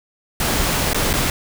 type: noise with dropouts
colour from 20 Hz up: pink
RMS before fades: -19 dBFS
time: 0.4-1.3 s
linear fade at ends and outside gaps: 2 ms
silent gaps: 0.933-0.945 / 1.131-1.137 s
effects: none